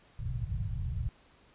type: low-pass noise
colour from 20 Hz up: white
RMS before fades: -34 dBFS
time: 0.19-1.09 s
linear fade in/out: 0 ms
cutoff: 140 Hz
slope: 48 dB/octave
effects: pink hiss -62 dBFS RMS until 1.54 s + resampled to 8000 Hz